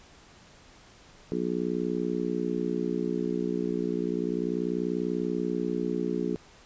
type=harmonic tone; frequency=60.3 Hz; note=B1; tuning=41 cents flat; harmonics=3 / 4 / 5 / 6 / 7; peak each=-33 / -33 / -33 / -33 / -33 dBFS; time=1.32-6.36 s; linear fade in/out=0 ms; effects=pink hiss -54 dBFS RMS until 6.65 s + resampled to 16000 Hz